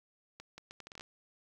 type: accelerating click train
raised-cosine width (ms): 0.2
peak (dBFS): -30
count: 10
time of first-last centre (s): 0.4-1.009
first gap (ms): 180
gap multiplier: 0.72
effects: 10-bit